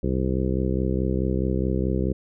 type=harmonic tone; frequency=64.7 Hz; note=C2; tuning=19 cents flat; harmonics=1 / 2 / 3 / 4 / 5 / 6 / 7 / 8; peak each=-26 / -28 / -27 / -34 / -30 / -30 / -34 / -35 dBFS; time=0.03-2.13 s; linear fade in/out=5 ms; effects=none